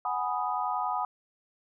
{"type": "chord", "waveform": "sine", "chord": "G# minor seventh", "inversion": "third", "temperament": "equal", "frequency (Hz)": [740, 830.6, 987.8, 1244.5], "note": ["F#5", "G#5", "B5", "D#6"], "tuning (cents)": [0, 0, 0, 0], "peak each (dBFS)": -33, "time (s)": [0.05, 1.05], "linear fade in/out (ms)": 2, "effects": []}